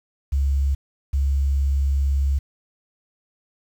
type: tone pair in turn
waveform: sine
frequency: 69 / 69 Hz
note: C#2 / C#2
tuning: -7 / -7 cents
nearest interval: unison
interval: 0 cents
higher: neither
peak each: -17 dBFS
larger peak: neither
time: 0.32-0.75 / 1.13-2.39 s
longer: second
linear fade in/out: 10 ms
effects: 8-bit